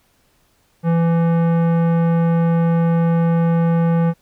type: tone with tanh clipping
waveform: sine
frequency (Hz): 167.3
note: E3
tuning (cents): +26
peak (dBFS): -15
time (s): 0.83-4.14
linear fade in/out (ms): 50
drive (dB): 16
effects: pink hiss -60 dBFS RMS until 4.21 s